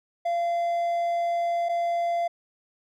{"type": "tone pair in turn", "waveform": "triangle", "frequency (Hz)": [687, 687], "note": ["F5", "F5"], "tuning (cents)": [-29, -29], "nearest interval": "unison", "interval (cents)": 0, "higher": "neither", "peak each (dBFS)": -21, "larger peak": "neither", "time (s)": [[0.25, 1.69], [1.69, 2.28]], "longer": "first", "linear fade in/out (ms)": 10, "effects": []}